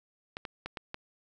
clicks, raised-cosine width 0.3 ms, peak -21 dBFS, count 5, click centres 0.369 / 0.452 / 0.66 / 0.772 / 0.944 s, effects none

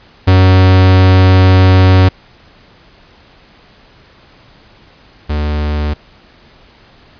45% pulse tone pair in turn, 93.3 / 74.68 Hz, F#2 / D2, +15 / +30 cents, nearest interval major third, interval 385 cents, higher first, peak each -4 / -13 dBFS, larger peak first, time 0.27-2.09 / 5.29-5.94 s, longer first, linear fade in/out 10 ms, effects pink hiss -44 dBFS RMS until 7.19 s + resampled to 11025 Hz

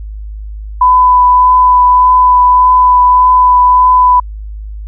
sine tone with vibrato, 999 Hz, B5, 20 cents sharp, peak -3 dBFS, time 0.81-4.2 s, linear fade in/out 5 ms, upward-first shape triangle, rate 1.7 Hz, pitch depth 12 cents each way, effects added 52 Hz sine -21 dBFS peak until 4.87 s

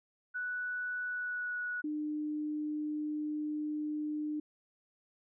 sine tone with pitch glide, 1480 to 1466.4 Hz, F#6 to F#6, 0 to -16 cents, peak -34 dBFS, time 0.34-1.82 s, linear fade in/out 20 ms, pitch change -16 cents, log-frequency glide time 1.05-1.57 s
sine tone, 301.7 Hz, D4, 47 cents sharp, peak -33 dBFS, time 1.84-4.4 s, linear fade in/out 5 ms
effects none

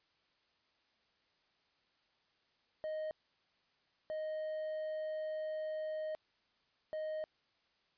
triangle tone bursts at uneven times, 622.3 Hz, D#5, in tune, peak -35 dBFS, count 3, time 2.84-3.11 / 4.1-6.15 / 6.93-7.24 s, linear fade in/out 0 ms, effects white hiss -75 dBFS RMS until 7.97 s + resampled to 11025 Hz

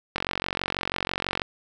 click train, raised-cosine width 0.3 ms, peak -9 dBFS, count 59, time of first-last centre 0.16-1.418 s, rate 46.1 Hz, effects none

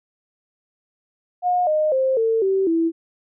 sine tone with pitch steps, 719 / 615.2 / 526.3 / 450.3 / 385.3 / 329.7 Hz, F#5 / D#5 / C5 / A4 / G4 / E4, -50 / -20 / +10 / +40 / -30 / 0 cents, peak -16 dBFS, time 1.42-2.92 s, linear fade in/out 50 ms, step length 250 ms, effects none

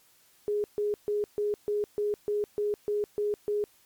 sine tone bursts, 415.3 Hz, G#4, in tune, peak -25 dBFS, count 11, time 0.48-3.64 s, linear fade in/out 0 ms, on 160 ms, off 140 ms, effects white hiss -62 dBFS RMS until 3.85 s + MP3 96 kbps

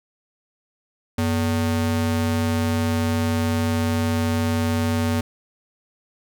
square ring-modulated tone, 166.8 Hz, E3, 21 cents sharp, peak -17 dBFS, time 1.18-5.21 s, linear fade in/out 5 ms, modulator 72.8 Hz, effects none

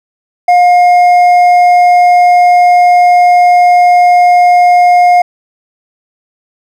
triangle tone with hard clipping, 712 Hz, F5, 33 cents sharp, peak -4 dBFS, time 0.48-5.22 s, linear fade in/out 5 ms, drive 8 dB, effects none

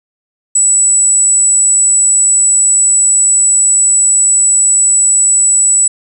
sine tone, 7902 Hz, B8, in tune, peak -6 dBFS, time 0.55-5.88 s, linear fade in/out 5 ms, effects 8-bit

